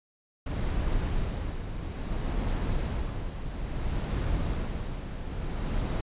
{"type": "noise with tremolo", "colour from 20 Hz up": "brown", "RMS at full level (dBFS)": -28, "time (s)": [0.46, 6.01], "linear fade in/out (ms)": 5, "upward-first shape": "sine", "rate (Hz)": 0.59, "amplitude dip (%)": 55, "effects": ["resampled to 8000 Hz"]}